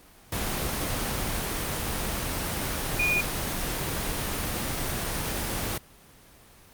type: tone in noise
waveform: sine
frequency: 2444 Hz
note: D#7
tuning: 32 cents flat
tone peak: -22 dBFS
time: 2.99-3.21 s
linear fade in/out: 5 ms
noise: pink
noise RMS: -29 dBFS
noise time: 0.32-5.78 s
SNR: +4 dB
effects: pink hiss -53 dBFS RMS until 6.73 s + Opus 24 kbps